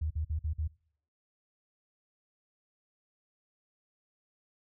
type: tone bursts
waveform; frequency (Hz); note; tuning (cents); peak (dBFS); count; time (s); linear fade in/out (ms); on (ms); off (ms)
sine; 77.8; D#2; 0; -29; 5; 0.01-0.678; 10; 96; 47
effects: noise-tail reverb RT60 0.6 s tail -24 dB re dry